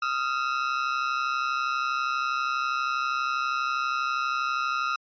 40% pulse ring-modulated tone, 1313 Hz, E6, 7 cents flat, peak -21 dBFS, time 0.02-4.96 s, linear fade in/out 5 ms, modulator 66.2 Hz, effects resampled to 11025 Hz

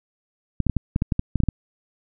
clicks, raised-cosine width 5 ms, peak -8 dBFS, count 12, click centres 0.603 / 0.667 / 0.697 / 0.767 / 0.961 / 1.021 / 1.122 / 1.194 / 1.357 / 1.403 / 1.436 / 1.487 s, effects none

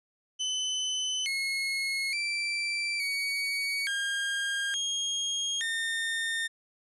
30% pulse tone with pitch steps, 3027 / 2170 / 2343 / 2247 / 1613 / 3254 / 1821 Hz, F#7 / C#7 / D7 / C#7 / G6 / G#7 / A#6, +39 / -37 / -5 / +23 / +49 / -36 / -41 cents, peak -26 dBFS, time 0.39-6.48 s, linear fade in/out 20 ms, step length 870 ms, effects resampled to 24000 Hz

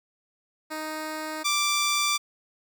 10% pulse tone pair in turn, 311.1 / 1174.6 Hz, D#4 / D6, 0 / 0 cents, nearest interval octave + major seventh, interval 2300 cents, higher second, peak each -23 / -14 dBFS, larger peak second, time 0.7-1.44 / 1.44-2.18 s, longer neither, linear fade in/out 20 ms, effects none

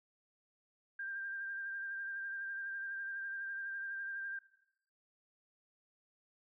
sine tone with vibrato, 1588 Hz, G6, 22 cents sharp, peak -39 dBFS, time 0.99-4.39 s, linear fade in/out 5 ms, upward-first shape sine, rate 12 Hz, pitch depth 24 cents each way, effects noise-tail reverb RT60 0.8 s tail -18 dB re dry

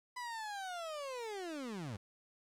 30% pulse linear sweep, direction down, 1003 to 90.2 Hz, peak -38 dBFS, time 0.16-1.97 s, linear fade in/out 10 ms, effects low-pass 9000 Hz 12 dB/octave + 11-bit

